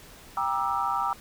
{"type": "chord", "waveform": "sine", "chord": "E half-diminished seventh", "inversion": "first", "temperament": "just", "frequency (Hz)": [791.1, 949.3, 1186.7, 1318.5], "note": ["G5", "Bb5", "D6", "E6"], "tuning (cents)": [16, 31, 18, 0], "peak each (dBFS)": -30, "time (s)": [0.37, 1.13], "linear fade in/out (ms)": 2, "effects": ["pink hiss -49 dBFS RMS until 1.2 s"]}